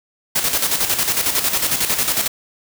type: noise with tremolo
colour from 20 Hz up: white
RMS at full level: -17 dBFS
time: 0.35-2.28 s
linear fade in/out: 10 ms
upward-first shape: square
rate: 11 Hz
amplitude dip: 55%
effects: none

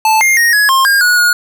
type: tone with pitch steps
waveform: square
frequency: 876 / 2118 / 1866 / 1681 / 1064 / 1615 / 1458 / 1441 Hz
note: A5 / C7 / A#6 / G#6 / C6 / G#6 / F#6 / F#6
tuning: -8 / +21 / +1 / +20 / +29 / -49 / -26 / -46 cents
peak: -8 dBFS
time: 0.05-1.33 s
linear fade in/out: 2 ms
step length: 160 ms
effects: none

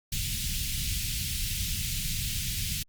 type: band-stop noise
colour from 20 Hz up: pink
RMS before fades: -31 dBFS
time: 0.12-2.83 s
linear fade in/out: 5 ms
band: 160 to 2600 Hz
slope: 24 dB/octave
effects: Opus 48 kbps

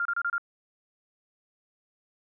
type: tone bursts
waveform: sine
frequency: 1396.9 Hz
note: F6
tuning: in tune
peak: -25 dBFS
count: 5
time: 0-0.381 s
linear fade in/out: 2 ms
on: 53 ms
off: 29 ms
effects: none

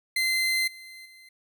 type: tone with level steps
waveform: 30% pulse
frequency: 2069 Hz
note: C7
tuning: 20 cents flat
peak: -20 / -40 / -46 dBFS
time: 0.16-1.29 s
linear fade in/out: 5 ms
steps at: 0.67 / 1.05 s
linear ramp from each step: 10 ms
effects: none

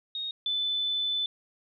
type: tone pair in turn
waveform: sine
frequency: 3729 / 3508 Hz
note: A#7 / A7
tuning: 0 / -6 cents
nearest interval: minor second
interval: 106 cents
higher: first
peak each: -31 / -26 dBFS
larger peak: second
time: 0.15-0.31 / 0.46-1.26 s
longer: second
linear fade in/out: 2 ms
effects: none

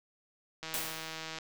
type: click train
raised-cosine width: 0.2 ms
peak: -23 dBFS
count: 122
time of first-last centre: 0.63-1.386 s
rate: 160 Hz
type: noise with exponential decay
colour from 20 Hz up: white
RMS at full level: -33 dBFS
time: 0.74-1.34 s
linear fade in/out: 0 ms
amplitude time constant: 130 ms
effects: none

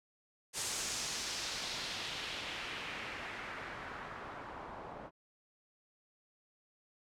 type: noise with low-pass filter sweep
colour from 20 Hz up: white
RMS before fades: -42 dBFS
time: 0.53-5.11 s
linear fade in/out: 50 ms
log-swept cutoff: 8200 to 800 Hz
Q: 1.5
effects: none

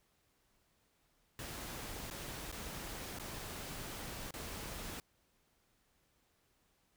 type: noise with dropouts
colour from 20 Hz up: pink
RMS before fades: -45 dBFS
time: 1.39-5 s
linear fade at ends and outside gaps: 1 ms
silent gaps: 2.101-2.11 / 2.516-2.525 / 3.187-3.197 / 4.308-4.339 s
effects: pink hiss -75 dBFS RMS until 6.96 s

